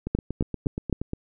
two click trains, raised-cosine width 3 ms, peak -9 / -16 dBFS, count 4 / 10, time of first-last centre 0.15-0.927 / 0.07-1.134 s, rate 3.86 / 8.46 Hz, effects none

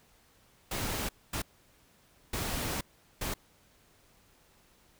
pink noise bursts at uneven times, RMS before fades -34 dBFS, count 4, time 0.71-1.09 / 1.33-1.42 / 2.33-2.81 / 3.21-3.34 s, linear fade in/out 5 ms, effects pink hiss -64 dBFS RMS until 4.99 s

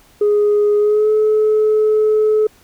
sine tone with pitch glide, 415.3 to 429.9 Hz, G#4 to A4, 0 to -40 cents, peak -9 dBFS, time 0.21-2.47 s, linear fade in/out 5 ms, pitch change +60 cents, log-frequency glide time 0.78-1.1 s, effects tanh soft clip ceiling -8 dBFS + pink hiss -50 dBFS RMS until 2.63 s

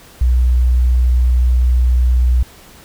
sine tone, 61.74 Hz, B1, in tune, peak -9 dBFS, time 0.21-2.43 s, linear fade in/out 5 ms, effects pink hiss -42 dBFS RMS until 2.84 s

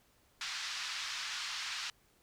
white band-pass noise, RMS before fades -40 dBFS, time 0.41-1.9 s, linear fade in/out 2 ms, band 1100 to 5400 Hz, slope 24 dB/octave, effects pink hiss -69 dBFS RMS until 2.22 s

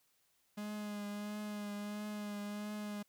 45% pulse tone with vibrato, 207.7 Hz, G#3, in tune, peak -40 dBFS, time 0.57-3.03 s, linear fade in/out 10 ms, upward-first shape triangle, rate 1.5 Hz, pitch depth 27 cents each way, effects white hiss -75 dBFS RMS until 3.08 s

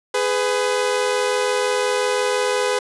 sawtooth tone pair together, 415.6 / 501.3 Hz, G#4 / B4, +1 / +26 cents, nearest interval minor third, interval 325 cents, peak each -18 / -16 dBFS, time 0.14-2.79 s, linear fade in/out 5 ms, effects resampled to 24000 Hz + 8-bit

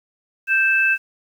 sine tone pair together, 1568 / 2629 Hz, G6 / E7, 0 / -5 cents, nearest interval major sixth, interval 895 cents, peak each -17 dBFS, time 0.47-0.98 s, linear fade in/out 50 ms, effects 8-bit

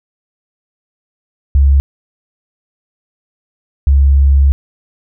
sine tone pair in turn, 69.1 / 69.1 Hz, C#2 / C#2, -5 / -5 cents, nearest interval unison, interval 0 cents, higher neither, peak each -5 dBFS, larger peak neither, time 1.55-1.8 / 3.87-4.52 s, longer second, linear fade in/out 0 ms, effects none

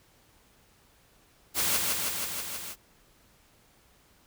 white noise with echo, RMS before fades -27 dBFS, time 1.54-1.8 s, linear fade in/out 50 ms, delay 160 ms, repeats 6, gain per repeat -2 dB, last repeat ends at 2.76 s, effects pink hiss -62 dBFS RMS until 4.26 s

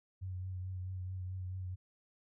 sine tone with vibrato, 92.5 Hz, F#2, in tune, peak -38 dBFS, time 0.21-1.76 s, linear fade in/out 20 ms, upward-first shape triangle, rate 4.6 Hz, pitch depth 32 cents each way, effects none

